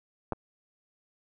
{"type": "clicks", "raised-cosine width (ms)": 1, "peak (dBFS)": [-15, -29], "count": 2, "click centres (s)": [0.323, 0.332], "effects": []}